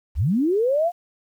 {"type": "linear sweep", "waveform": "sine", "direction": "up", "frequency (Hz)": [46, 721], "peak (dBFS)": -17, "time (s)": [0.15, 0.92], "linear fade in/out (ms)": 50, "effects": ["9-bit"]}